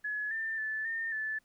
sine tone with pitch steps, 1698 / 1789 / 1746 / 1817 / 1744 Hz, G#6 / A6 / A6 / A#6 / A6, +38 / +28 / -14 / -45 / -16 cents, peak -32 dBFS, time 0.04-1.39 s, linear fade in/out 10 ms, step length 270 ms, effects pink hiss -72 dBFS RMS until 1.44 s

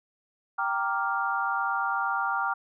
sine chord, G minor seventh, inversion none, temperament equal, 784 / 932.3 / 1174.7 / 1396.9 Hz, G5 / Bb5 / D6 / F6, 0 / 0 / 0 / 0 cents, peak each -31 / -32 / -31 / -29 dBFS, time 0.58-2.54 s, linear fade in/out 10 ms, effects none

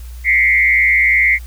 sine tone with frequency modulation, 2097 Hz, C7, 3 cents sharp, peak -9 dBFS, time 0.24-1.39 s, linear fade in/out 50 ms, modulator 123 Hz, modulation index 1, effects added 60 Hz sine -28 dBFS peak until 1.46 s + white hiss -45 dBFS RMS until 1.46 s

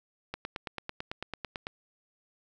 click train, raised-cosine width 0.3 ms, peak -19 dBFS, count 13, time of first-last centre 0.34-1.669 s, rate 9.03 Hz, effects 10-bit

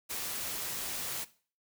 white noise, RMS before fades -37 dBFS, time 0.09-1.25 s, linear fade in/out 20 ms, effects noise-tail reverb RT60 0.4 s tail -17 dB re dry

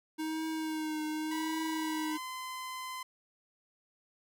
square tone with vibrato, 313.2 Hz, D#4, 11 cents sharp, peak -34 dBFS, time 0.18-2.18 s, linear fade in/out 20 ms, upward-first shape triangle, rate 0.87 Hz, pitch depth 33 cents each way
sawtooth tone with pitch glide, 980 to 1027.5 Hz, B5 to C6, -14 to -32 cents, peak -35 dBFS, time 1.31-3.03 s, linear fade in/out 5 ms, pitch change +82 cents, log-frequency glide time 2.1-2.18 s
effects none

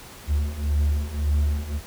triangle beating tone pair, 72.3 / 74.1 Hz, D2 / D2, -27 / +16 cents, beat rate 1.8 Hz, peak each -23 / -20 dBFS, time 0.27-1.81 s, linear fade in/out 50 ms, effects pink hiss -43 dBFS RMS until 1.86 s

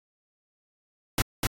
pink noise with echo, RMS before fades -23 dBFS, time 1.18-1.22 s, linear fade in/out 2 ms, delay 250 ms, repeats 1, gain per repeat -2 dB, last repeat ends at 1.47 s, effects AAC 64 kbps

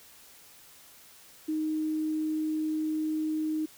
sine tone, 311.1 Hz, D#4, in tune, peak -27 dBFS, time 1.48-3.66 s, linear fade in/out 10 ms, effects white hiss -54 dBFS RMS until 3.77 s

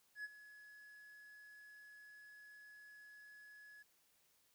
triangle tone with ADSR envelope, 1692 Hz, G#6, 32 cents sharp, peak -40 dBFS, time 0.15-3.83 s, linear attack 92 ms, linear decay 31 ms, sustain -15 dB, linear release 10 ms, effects white hiss -75 dBFS RMS until 4.54 s

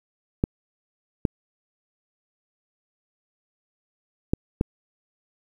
clicks, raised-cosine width 3 ms, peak -7 dBFS, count 4, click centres 0.439 / 1.252 / 4.335 / 4.611 s, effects 8-bit

